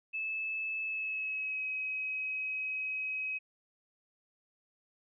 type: tone with pitch glide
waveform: sine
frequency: 2612 to 2541 Hz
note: E7 to D#7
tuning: -17 to +36 cents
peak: -33 dBFS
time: 0.13-3.39 s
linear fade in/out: 20 ms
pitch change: -47 cents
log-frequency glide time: 0.82-1.65 s
effects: none